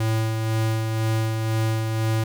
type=tone with tremolo; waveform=square; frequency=111.1 Hz; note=A2; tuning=17 cents sharp; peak=-20 dBFS; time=0-2.24 s; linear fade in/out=5 ms; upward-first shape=sine; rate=2 Hz; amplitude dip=35%; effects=none